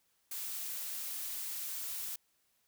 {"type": "noise", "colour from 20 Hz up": "blue", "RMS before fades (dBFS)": -40, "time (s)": [0.31, 2.16], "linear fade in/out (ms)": 5, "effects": ["white hiss -75 dBFS RMS until 2.67 s"]}